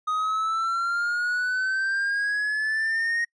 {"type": "exponential sweep", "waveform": "triangle", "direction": "up", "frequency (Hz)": [1244.5, 1874], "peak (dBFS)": -21, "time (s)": [0.07, 3.25], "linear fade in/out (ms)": 10, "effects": ["noise-tail reverb RT60 0.1 s tail -26 dB re dry", "resampled to 22050 Hz"]}